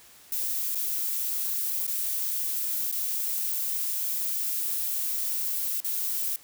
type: noise with dropouts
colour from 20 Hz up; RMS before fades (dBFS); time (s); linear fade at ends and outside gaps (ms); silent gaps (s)
violet; -29; 0.32-6.36; 2; 0.749-0.754 / 1.867-1.877 / 2.915-2.924 / 5.804-5.845
effects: white hiss -53 dBFS RMS until 6.43 s